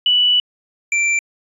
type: tone pair in turn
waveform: sine / square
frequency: 2960 / 2349 Hz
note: F#7 / D7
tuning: 0 / 0 cents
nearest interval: major third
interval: 400 cents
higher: first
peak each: -11 / -15 dBFS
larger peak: first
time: 0.06-0.4 / 0.92-1.19 s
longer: first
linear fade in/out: 2 ms
effects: resampled to 24000 Hz